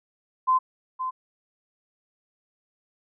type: tone with echo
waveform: sine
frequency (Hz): 1031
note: C6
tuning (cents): -26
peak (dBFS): -17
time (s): 0.47-0.59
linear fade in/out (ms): 20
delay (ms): 520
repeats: 1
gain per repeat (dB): -9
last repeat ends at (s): 1.11
effects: none